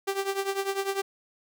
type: tone with tremolo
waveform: sawtooth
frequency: 392 Hz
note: G4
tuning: in tune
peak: -20 dBFS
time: 0.07-1.02 s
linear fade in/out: 10 ms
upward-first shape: triangle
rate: 10 Hz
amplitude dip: 85%
effects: none